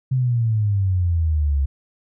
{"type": "exponential sweep", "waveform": "sine", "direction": "down", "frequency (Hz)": [132.3, 67.5], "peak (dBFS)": -16, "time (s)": [0.11, 1.66], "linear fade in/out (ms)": 10, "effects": []}